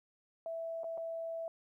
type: tone with dropouts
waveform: sine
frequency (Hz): 659.3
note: E5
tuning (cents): 0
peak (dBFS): -37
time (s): 0.46-1.48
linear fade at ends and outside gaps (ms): 1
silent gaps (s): 0.834-0.842 / 0.975-0.979
effects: 13-bit